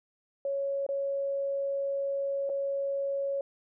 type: tone with dropouts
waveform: sine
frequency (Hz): 554.4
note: C#5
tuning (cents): 0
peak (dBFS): -28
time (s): 0.45-3.41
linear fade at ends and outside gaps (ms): 2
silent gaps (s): 0.865-0.889 / 2.493-2.498
effects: none